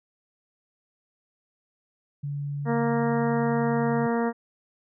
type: tone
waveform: sine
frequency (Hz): 143.2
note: D3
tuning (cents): -43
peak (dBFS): -28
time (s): 2.23-4.07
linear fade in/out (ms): 10
type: harmonic tone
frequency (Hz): 233.1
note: A#3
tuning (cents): 0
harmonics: 1 / 2 / 3 / 4 / 5 / 6 / 7 / 8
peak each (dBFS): -25 / -27 / -32 / -33 / -38 / -39 / -42 / -39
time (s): 2.65-4.33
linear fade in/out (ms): 50
effects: none